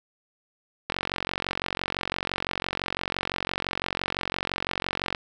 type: click train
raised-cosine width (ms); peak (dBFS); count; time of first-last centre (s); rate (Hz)
0.3; -10; 196; 0.9-5.148; 45.9
effects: none